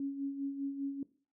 sine tone with tremolo, 277.2 Hz, C#4, in tune, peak -32 dBFS, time 0-1.03 s, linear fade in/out 2 ms, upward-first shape sine, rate 5 Hz, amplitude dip 60%, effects noise-tail reverb RT60 0.4 s tail -18 dB re dry

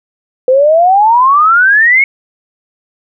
sine exponential sweep, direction up, 502 to 2217 Hz, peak -4 dBFS, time 0.48-2.04 s, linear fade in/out 2 ms, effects none

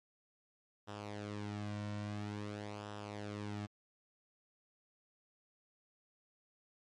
sawtooth tone with flanger, 103.83 Hz, G#2, in tune, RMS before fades -43 dBFS, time 0.87-3.67 s, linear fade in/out 20 ms, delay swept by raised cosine 0.45 to 2.45 ms, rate 0.49 Hz, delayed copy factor -0.65, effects low-pass 6000 Hz 12 dB/octave + MP3 64 kbps

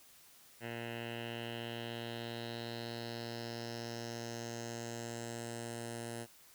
10% pulse tone with low-pass filter sweep, 116.8 Hz, A#2, 4 cents sharp, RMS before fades -43 dBFS, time 0.6-6.27 s, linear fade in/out 50 ms, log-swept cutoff 2400 to 10000 Hz, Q 3.8, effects white hiss -61 dBFS RMS until 6.54 s

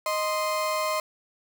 35% pulse tone pair together, 622.3 / 1044 Hz, D#5 / C6, 0 / -4 cents, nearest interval major sixth, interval 896 cents, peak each -26 dBFS, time 0.06-1 s, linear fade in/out 2 ms, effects none

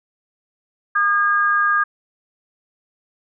sine tone pair together, 1218 / 1625.8 Hz, D#6 / G#6, -37 / -37 cents, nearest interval perfect fourth, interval 500 cents, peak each -17 dBFS, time 0.95-1.84 s, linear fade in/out 10 ms, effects none

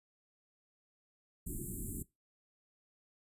pink band-stop noise, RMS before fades -41 dBFS, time 1.46-2.03 s, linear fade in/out 10 ms, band 380 to 7500 Hz, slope 96 dB/octave, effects noise-tail reverb RT60 0.2 s tail -20 dB re dry + resampled to 32000 Hz

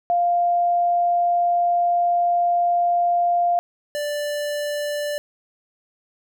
sine / square tone pair in turn, 698.5 / 587.4 Hz, F5 / D5, 0 / 0 cents, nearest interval minor third, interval 300 cents, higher first, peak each -16 / -24 dBFS, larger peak first, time 0.1-3.59 / 3.95-5.18 s, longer first, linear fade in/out 0 ms, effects none

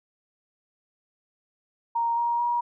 sine tone with pitch steps, 932.3 / 943.7 / 955.2 Hz, A#5 / A#5 / A#5, 0 / +21 / +42 cents, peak -22 dBFS, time 1.95-2.61 s, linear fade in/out 10 ms, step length 220 ms, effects none

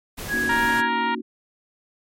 pink noise, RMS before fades -33 dBFS, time 0.17-0.82 s, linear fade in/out 20 ms
sine tone, 1661.2 Hz, G#6, in tune, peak -21 dBFS, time 0.28-0.89 s, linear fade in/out 50 ms
sine chord, D# minor seventh, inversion second, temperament equal with one note detuned, 233.1 / 277.2 / 313.3 / 370 Hz, A#3 / C#4 / D#4 / F#4, 0 / 0 / +12 / 0 cents, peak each -30 / -34 / -35 / -33 dBFS, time 0.32-1.22 s, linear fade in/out 20 ms
harmonic tone, 468.7 Hz, A#4, 9 cents sharp, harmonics 2 / 3 / 4 / 5 / 6 / 7 / 8 / 9, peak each -22 / -30 / -29 / -35 / -36 / -39 / -44 / -47 dBFS, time 0.49-1.15 s, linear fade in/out 5 ms
effects MP3 64 kbps

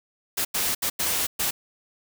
white noise bursts at uneven times, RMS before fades -25 dBFS, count 5, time 0.37-0.45 / 0.54-0.75 / 0.82-0.9 / 0.99-1.27 / 1.39-1.51 s, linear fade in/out 10 ms, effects none

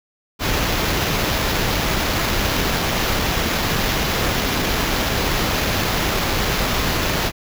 pink noise with sample-and-hold, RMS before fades -20 dBFS, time 0.39-7.32 s, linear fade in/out 50 ms, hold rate 8820 Hz, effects none

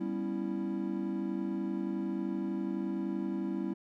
triangle chord, C# half-diminished seventh, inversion second, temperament equal with one note detuned, 196 / 246.2 / 277.2 / 329.6 Hz, G3 / B3 / C#4 / E4, 0 / -5 / 0 / 0 cents, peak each -34 / -38 / -37 / -34 dBFS, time 0-3.74 s, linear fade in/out 10 ms, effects none

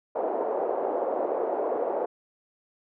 white band-pass noise, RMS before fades -28 dBFS, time 0.15-2.06 s, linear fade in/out 10 ms, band 390 to 670 Hz, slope 24 dB/octave, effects none

